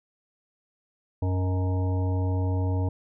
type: harmonic tone with a mistuned harmonic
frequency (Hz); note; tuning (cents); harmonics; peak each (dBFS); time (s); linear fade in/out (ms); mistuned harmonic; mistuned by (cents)
93.1; F#2; +11; 1 / 3 / 5 / 7 / 9 / 10; -23 / -33 / -37 / -40 / -42 / -43; 1.22-2.89; 5; 7; -59
effects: none